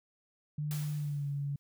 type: tone with pitch glide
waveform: sine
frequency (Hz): 149.3 to 141.9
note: D3 to C#3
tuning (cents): +29 to +41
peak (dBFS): -32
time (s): 0.58-1.56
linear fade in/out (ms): 5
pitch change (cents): -88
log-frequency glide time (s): 0.93-1.27
type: noise with exponential decay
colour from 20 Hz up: white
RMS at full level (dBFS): -43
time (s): 0.71-1.59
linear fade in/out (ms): 0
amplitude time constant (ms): 190
effects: none